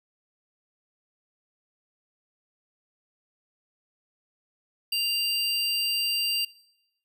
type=tone pair together; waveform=square; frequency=2794 / 4708 Hz; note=F7 / D8; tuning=0 / +3 cents; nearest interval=major sixth; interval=903 cents; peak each=-28 dBFS; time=4.92-6.45 s; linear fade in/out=5 ms; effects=noise-tail reverb RT60 0.9 s tail -23 dB re dry